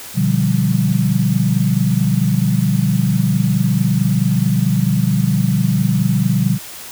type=chord; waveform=sine; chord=G dominant seventh; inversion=first; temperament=just; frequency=122.5 / 147 / 176.4 / 196 Hz; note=B2 / D3 / F3 / G3; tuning=-14 / +2 / +18 / 0 cents; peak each=-18 dBFS; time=0.14-6.59 s; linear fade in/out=50 ms; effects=white hiss -33 dBFS RMS until 6.91 s